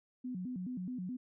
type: tone with vibrato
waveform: sine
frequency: 214.2 Hz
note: A3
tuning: 46 cents flat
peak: -37 dBFS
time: 0.24-1.17 s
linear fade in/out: 10 ms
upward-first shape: square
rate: 4.7 Hz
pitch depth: 280 cents each way
effects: none